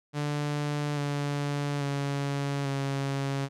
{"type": "tone with pitch steps", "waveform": "sawtooth", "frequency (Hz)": [146.83, 143.81, 140.85, 137.95], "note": ["D3", "D3", "C#3", "C#3"], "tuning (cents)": [0, -36, 28, -8], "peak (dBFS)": -24, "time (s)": [0.13, 3.49], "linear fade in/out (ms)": 50, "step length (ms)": 840, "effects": ["low-pass 8000 Hz 12 dB/octave"]}